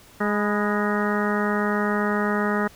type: harmonic tone with a mistuned harmonic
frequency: 207.7 Hz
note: G#3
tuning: in tune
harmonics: 1 / 2 / 3 / 4 / 5 / 6 / 7 / 8 / 9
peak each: -24 / -27 / -31 / -32 / -34 / -29 / -32 / -35 / -31 dBFS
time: 0.2-2.68 s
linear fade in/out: 10 ms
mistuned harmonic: 5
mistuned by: -64 cents
effects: pink hiss -50 dBFS RMS until 2.75 s